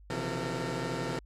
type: tone cluster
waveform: 15% pulse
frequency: 128 / 139 / 166.2 / 178.1 / 455.7 Hz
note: C3 / C#3 / E3 / F3 / A#4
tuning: -38 / +5 / +15 / +34 / -39 cents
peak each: -30 / -36 / -31 / -35 / -32 dBFS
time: 0.1-1.19 s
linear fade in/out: 2 ms
effects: added 50 Hz sine -51 dBFS peak until 1.25 s + low-pass 8000 Hz 12 dB/octave